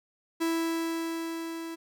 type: tone with level ramp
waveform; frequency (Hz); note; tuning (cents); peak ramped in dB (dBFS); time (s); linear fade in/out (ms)
45% pulse; 329.6; E4; 0; -25 to -36; 0.4-1.76; 20
effects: none